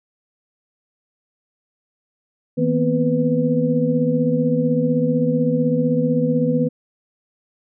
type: tone cluster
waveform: sine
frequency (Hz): 158.8 / 237.6 / 253.4 / 496.3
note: D#3 / A#3 / B3 / B4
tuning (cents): +36 / +33 / +45 / +8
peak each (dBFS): -21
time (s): 2.57-6.69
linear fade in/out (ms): 20
effects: none